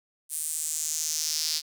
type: tone with high-pass filter sweep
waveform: sawtooth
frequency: 155.56 Hz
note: D#3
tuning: in tune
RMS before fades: -30 dBFS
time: 0.29-1.62 s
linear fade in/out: 50 ms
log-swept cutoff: 9500 to 4700 Hz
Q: 3.5
effects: none